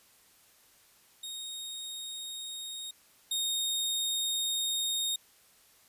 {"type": "tone pair in turn", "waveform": "sawtooth", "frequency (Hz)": [3729, 3709], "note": ["A#7", "A#7"], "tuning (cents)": [0, -9], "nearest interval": "unison", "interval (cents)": 9, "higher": "first", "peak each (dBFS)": [-35, -26], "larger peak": "second", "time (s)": [[1.23, 2.91], [3.31, 5.16]], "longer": "second", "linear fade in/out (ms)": 5, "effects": ["white hiss -62 dBFS RMS until 5.88 s", "resampled to 32000 Hz"]}